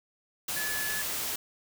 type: tone in noise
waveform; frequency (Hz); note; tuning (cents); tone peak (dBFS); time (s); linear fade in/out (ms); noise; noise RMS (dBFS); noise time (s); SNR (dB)
sine; 1717; A6; -43; -33; 0.56-1.02; 5; white; -33; 0.48-1.36; -3
effects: none